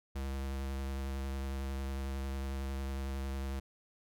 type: tone with vibrato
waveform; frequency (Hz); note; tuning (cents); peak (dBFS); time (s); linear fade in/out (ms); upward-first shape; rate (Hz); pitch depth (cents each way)
square; 67.6; C#2; -43; -36; 0.15-3.6; 10; sine; 11; 17
effects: none